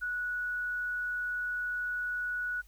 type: tone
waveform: sine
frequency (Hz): 1469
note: F#6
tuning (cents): -13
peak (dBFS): -31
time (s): 0.01-2.62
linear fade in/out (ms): 20
effects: added 50 Hz sine -55 dBFS peak until 2.67 s + white hiss -66 dBFS RMS until 2.67 s